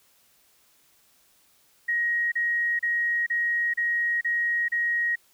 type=tone bursts; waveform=sine; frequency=1887 Hz; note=A#6; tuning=21 cents sharp; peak=-22 dBFS; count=7; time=1.88-5.158 s; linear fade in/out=10 ms; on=440 ms; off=33 ms; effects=white hiss -62 dBFS RMS until 5.33 s